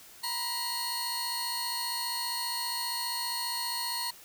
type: tone cluster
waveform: sawtooth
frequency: 947 / 1002 / 4327 Hz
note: A#5 / B5 / C#8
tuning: +27 / +25 / -43 cents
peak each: -33 / -37 / -30 dBFS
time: 0.23-4.11 s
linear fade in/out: 10 ms
effects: white hiss -52 dBFS RMS until 4.24 s